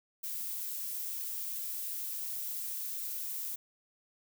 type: noise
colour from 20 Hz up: violet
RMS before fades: -38 dBFS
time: 0.23-3.56 s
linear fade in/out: 10 ms
effects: none